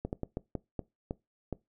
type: slowing click train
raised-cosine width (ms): 2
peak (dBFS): -20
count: 8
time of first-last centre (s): 0.05-1.527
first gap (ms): 79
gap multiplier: 1.32
effects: noise-tail reverb RT60 0.2 s tail -21 dB re dry